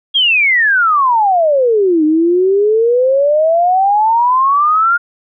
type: exponential two-way sweep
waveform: sine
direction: down then up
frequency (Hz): 3322 to 302.6 to 1427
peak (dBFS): -8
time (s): 0.14-4.98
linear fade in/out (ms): 20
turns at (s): 2.04
effects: none